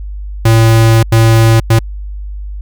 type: tone bursts at uneven times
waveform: square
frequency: 113 Hz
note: A2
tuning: 47 cents sharp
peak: -5 dBFS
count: 3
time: 0.45-1.03 / 1.12-1.6 / 1.7-1.79 s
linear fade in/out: 5 ms
effects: added 50 Hz sine -20 dBFS peak until 2.61 s